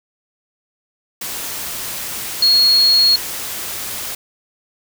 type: tone in noise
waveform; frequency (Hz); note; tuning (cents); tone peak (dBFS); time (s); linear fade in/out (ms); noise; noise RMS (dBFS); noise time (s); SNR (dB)
sine; 4310; C#8; -49; -9; 2.42-3.16; 5; white; -26; 1.21-4.15; +14
effects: none